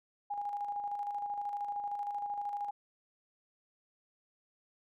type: tone with tremolo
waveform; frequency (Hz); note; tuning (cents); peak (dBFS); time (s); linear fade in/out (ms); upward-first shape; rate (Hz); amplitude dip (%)
sine; 818; G#5; -26; -33; 0.3-2.71; 10; square; 13; 40
effects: none